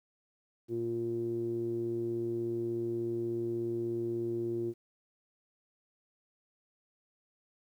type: tone with low-pass filter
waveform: sawtooth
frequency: 116.54 Hz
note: A#2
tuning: in tune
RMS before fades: -34 dBFS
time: 0.68-4.74 s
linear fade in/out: 50 ms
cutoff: 350 Hz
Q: 9.8
effects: 11-bit